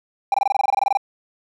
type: tone bursts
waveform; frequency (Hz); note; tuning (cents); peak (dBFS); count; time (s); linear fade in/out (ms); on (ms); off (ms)
triangle; 797; G5; +28; -12; 15; 0.32-0.972; 2; 22; 23
effects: none